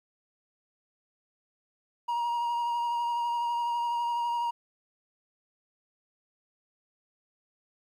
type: tone with vibrato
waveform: triangle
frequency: 947 Hz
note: A#5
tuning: 27 cents sharp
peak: -25 dBFS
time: 2.08-4.51 s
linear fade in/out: 10 ms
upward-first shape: sine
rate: 12 Hz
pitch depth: 16 cents each way
effects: 11-bit